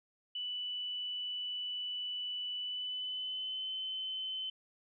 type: tone with pitch glide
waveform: sine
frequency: 2972 to 3056 Hz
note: F#7 to G7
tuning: +7 to -45 cents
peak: -36 dBFS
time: 0.35-4.5 s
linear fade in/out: 5 ms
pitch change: +48 cents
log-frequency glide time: 2.57-3.71 s
effects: none